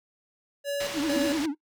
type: tone with tremolo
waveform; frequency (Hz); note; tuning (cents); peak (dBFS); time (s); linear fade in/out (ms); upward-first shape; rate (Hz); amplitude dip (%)
square; 568; C#5; +42; -28; 0.64-1.41; 50; square; 2.2; 70
type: low-pass noise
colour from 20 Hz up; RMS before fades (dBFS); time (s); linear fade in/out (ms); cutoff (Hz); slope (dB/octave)
white; -36; 0.8-1.46; 5; 4400; 12
type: tone with vibrato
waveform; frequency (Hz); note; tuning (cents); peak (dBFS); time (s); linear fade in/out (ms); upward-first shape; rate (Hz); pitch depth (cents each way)
triangle; 301.8; D4; +47; -23; 0.93-1.55; 50; triangle; 10; 180
type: tone with exponential decay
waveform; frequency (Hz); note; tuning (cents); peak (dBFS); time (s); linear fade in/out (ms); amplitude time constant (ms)
sine; 261.6; C4; 0; -24; 1.16-1.53; 1; 80
effects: noise-tail reverb RT60 0.1 s tail -21 dB re dry